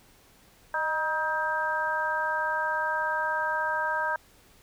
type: harmonic tone with a mistuned harmonic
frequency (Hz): 316.7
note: D#4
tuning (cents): +31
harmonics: 2 / 3 / 4 / 5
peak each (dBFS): -34 / -29 / -35 / -29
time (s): 0.74-4.16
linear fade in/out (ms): 2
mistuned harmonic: 2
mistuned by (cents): -49
effects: pink hiss -58 dBFS RMS until 4.62 s